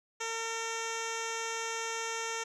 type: tone with low-pass filter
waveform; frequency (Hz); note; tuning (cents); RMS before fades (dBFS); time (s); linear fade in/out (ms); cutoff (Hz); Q
10% pulse; 454.5; A#4; -44; -36; 0.2-2.44; 10; 6200; 2.8
effects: none